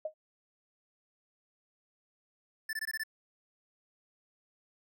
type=tone with exponential decay; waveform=sine; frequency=622.3 Hz; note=D#5; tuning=in tune; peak=-29 dBFS; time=0.05-0.14 s; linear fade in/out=5 ms; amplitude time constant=18 ms
type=tone bursts; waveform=square; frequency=1760 Hz; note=A6; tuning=in tune; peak=-34 dBFS; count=6; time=2.69-3.036 s; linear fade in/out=5 ms; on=41 ms; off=20 ms
effects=none